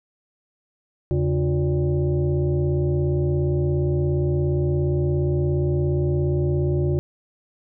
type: tone with frequency modulation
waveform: sine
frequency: 138.59 Hz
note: C#3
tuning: in tune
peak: -18 dBFS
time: 1.11-6.99 s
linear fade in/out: 0 ms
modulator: 220 Hz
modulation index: 1.2
effects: none